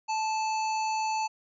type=harmonic tone with a mistuned harmonic; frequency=874 Hz; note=A5; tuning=12 cents flat; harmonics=1 / 3 / 5 / 7 / 8; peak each=-27 / -37 / -41 / -44 / -45 dBFS; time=0.08-1.28 s; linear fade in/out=20 ms; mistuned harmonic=5; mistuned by=+34 cents; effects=none